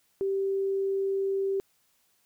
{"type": "tone", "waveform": "sine", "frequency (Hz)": 390, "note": "G4", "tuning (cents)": -9, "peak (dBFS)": -25, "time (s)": [0.21, 1.6], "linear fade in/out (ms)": 0, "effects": ["white hiss -69 dBFS RMS until 2.25 s"]}